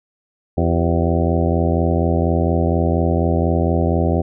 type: harmonic tone with a mistuned harmonic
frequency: 84.2 Hz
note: E2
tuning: 37 cents sharp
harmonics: 1 / 2 / 3 / 4 / 5 / 6 / 7 / 8 / 9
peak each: -18 / -21 / -23 / -24 / -25 / -26 / -26 / -27 / -28 dBFS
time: 0.57-4.22 s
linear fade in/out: 10 ms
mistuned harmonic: 5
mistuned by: -95 cents
effects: none